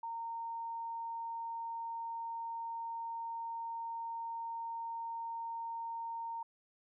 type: tone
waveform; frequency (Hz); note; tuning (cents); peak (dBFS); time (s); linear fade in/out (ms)
sine; 920; A#5; -23; -38; 0.03-6.43; 5
effects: none